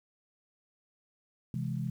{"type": "chord", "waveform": "sine", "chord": "C augmented", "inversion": "none", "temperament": "equal", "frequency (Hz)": [130.81, 164.81, 207.7], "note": ["C3", "E3", "G#3"], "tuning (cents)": [0, 0, 0], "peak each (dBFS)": [-34, -36, -38], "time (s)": [1.54, 1.9], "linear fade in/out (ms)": 2, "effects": ["10-bit"]}